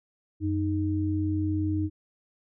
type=tone pair together; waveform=sine; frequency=92.78 / 310 Hz; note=F#2 / D#4; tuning=+5 / -6 cents; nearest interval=octave + major sixth; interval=2089 cents; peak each=-27 dBFS; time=0.4-1.9 s; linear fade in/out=50 ms; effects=none